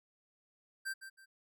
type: tone with echo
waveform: square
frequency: 1568 Hz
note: G6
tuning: in tune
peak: -37 dBFS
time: 0.85-0.94 s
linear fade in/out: 20 ms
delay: 160 ms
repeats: 2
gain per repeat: -10 dB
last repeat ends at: 1.26 s
effects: none